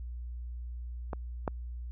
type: clicks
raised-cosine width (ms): 1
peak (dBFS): -21 / -16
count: 2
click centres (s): 1.132 / 1.478
effects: added 60 Hz sine -37 dBFS peak until 1.91 s